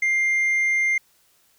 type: tone with hard clipping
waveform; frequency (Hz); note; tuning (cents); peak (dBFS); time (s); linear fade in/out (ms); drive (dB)
triangle; 2100; C7; +6; -17; 0.02-0.98; 5; 1
effects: white hiss -61 dBFS RMS until 1.58 s